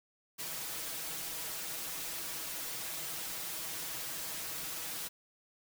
white noise with comb filter, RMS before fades -40 dBFS, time 0.38-5.09 s, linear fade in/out 20 ms, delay 6.2 ms, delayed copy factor +0.9, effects none

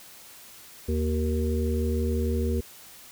harmonic tone with a mistuned harmonic, 78.1 Hz, D#2, 7 cents sharp, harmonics 1 / 3 / 5 / 6, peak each -25 / -30 / -32 / -33 dBFS, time 0.88-2.61 s, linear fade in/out 10 ms, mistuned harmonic 5, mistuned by -37 cents, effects white hiss -48 dBFS RMS until 3.11 s

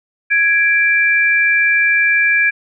sine tone pair together, 1661 / 2349 Hz, G#6 / D7, 0 / 0 cents, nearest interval tritone, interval 600 cents, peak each -13 dBFS, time 0.3-2.51 s, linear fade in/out 20 ms, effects none

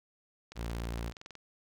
click train, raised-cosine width 0.2 ms, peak -29 dBFS, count 19, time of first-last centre 0.52-1.353 s, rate 21.6 Hz
sawtooth tone, 57.6 Hz, A#1, 20 cents flat, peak -31 dBFS, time 0.55-1.13 s, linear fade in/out 50 ms
effects none

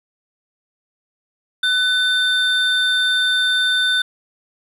triangle tone pair together, 1500 / 3582 Hz, F#6 / A7, +23 / +30 cents, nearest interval octave + minor third, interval 1507 cents, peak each -16 dBFS, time 1.63-4.02 s, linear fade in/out 5 ms, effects none

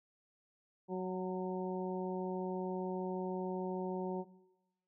harmonic tone with a mistuned harmonic, 185.3 Hz, F#3, 3 cents sharp, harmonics 1 / 2 / 3 / 4 / 5, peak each -39 / -38 / -45 / -47 / -46 dBFS, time 0.88-4.25 s, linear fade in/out 50 ms, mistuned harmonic 5, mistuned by -25 cents, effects noise-tail reverb RT60 1.0 s tail -18 dB re dry

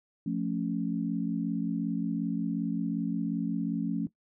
sine chord, F augmented, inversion none, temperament equal, 174.61 / 220 / 277.2 Hz, F3 / A3 / C#4, 0 / 0 / 0 cents, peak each -32 dBFS, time 0.26-4.07 s, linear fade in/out 5 ms, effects noise-tail reverb RT60 0.1 s tail -17 dB re dry

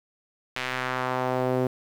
sawtooth tone with band-pass filter sweep, 127.9 Hz, C3, 39 cents flat, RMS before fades -27 dBFS, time 0.56-1.67 s, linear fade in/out 2 ms, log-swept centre 2500 to 400 Hz, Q 1.3, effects 8-bit

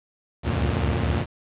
sawtooth tone cluster, 70.7 / 75.2 / 90 / 116.5 Hz, C#2 / D2 / F#2 / A#2, +35 / +42 / -47 / -1 cents, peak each -23 dBFS, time 0.43-1.26 s, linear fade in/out 50 ms, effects resampled to 8000 Hz + 7-bit

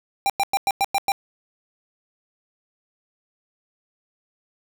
square tone bursts, 793 Hz, G5, 20 cents sharp, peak -18 dBFS, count 7, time 0.26-1.119 s, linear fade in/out 0 ms, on 37 ms, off 100 ms, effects none

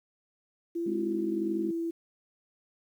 sine tone with pitch glide, 338.8 to 333.4 Hz, E4 to E4, +48 to +20 cents, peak -29 dBFS, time 0.75-1.91 s, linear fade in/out 10 ms, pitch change -28 cents, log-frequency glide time 1-1.25 s
sine chord, Ab dominant seventh, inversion none, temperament just, 207.7 / 259.6 / 311.5 / 373.8 Hz, Ab3 / C4 / Eb4 / Gb4, 0 / -13 / +2 / +18 cents, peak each -34 / -40 / -40 / -38 dBFS, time 0.86-1.71 s, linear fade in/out 5 ms
effects 10-bit

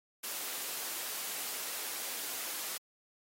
white high-pass noise, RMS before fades -39 dBFS, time 0.23-2.78 s, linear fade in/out 10 ms, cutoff 300 Hz, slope 12 dB/octave, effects AAC 48 kbps

